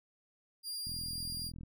sawtooth tone, 4803 Hz, D8, 38 cents sharp, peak -35 dBFS, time 0.63-1.52 s, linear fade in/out 50 ms
click train, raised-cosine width 5 ms, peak -35 dBFS, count 33, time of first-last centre 0.87-1.634 s, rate 41.9 Hz
effects none

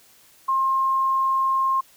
sine tone, 1065 Hz, C6, 30 cents sharp, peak -18 dBFS, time 0.48-1.81 s, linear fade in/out 10 ms, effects white hiss -54 dBFS RMS until 1.96 s

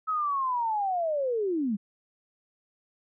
sine linear sweep, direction down, 1294 to 190.5 Hz, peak -25 dBFS, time 0.07-1.77 s, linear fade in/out 20 ms, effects none

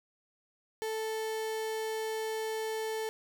35% pulse tone, 440 Hz, A4, in tune, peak -31 dBFS, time 0.82-3.09 s, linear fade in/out 0 ms, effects none

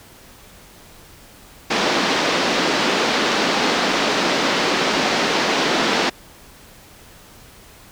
pink band-pass noise, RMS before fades -19 dBFS, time 1.7-6.1 s, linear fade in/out 10 ms, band 220 to 5300 Hz, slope 24 dB/octave, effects pink hiss -45 dBFS RMS until 7.91 s

